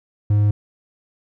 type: tone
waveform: triangle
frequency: 103.83 Hz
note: G#2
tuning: in tune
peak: -11 dBFS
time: 0.3-0.51 s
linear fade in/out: 5 ms
effects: none